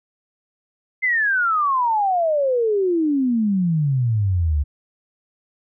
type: exponential sweep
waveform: sine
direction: down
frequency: 2093 to 69.3 Hz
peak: -16 dBFS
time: 1.02-4.64 s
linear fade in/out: 20 ms
effects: none